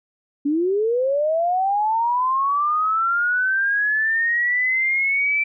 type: linear sweep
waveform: sine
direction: up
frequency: 277.5 to 2339 Hz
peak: -17 dBFS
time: 0.45-5.44 s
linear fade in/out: 10 ms
effects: none